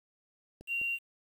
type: clicks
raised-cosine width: 2 ms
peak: -37 dBFS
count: 2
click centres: 0.61 / 0.815 s
type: tone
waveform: sine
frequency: 2761 Hz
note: F7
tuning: 20 cents flat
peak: -30 dBFS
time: 0.67-0.99 s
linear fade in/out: 50 ms
effects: 9-bit